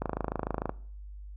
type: click train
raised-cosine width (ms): 1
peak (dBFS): -16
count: 19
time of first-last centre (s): 0.02-0.694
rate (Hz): 26.7
effects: noise-tail reverb RT60 0.5 s tail -20 dB re dry + added 50 Hz sine -41 dBFS peak until 1.36 s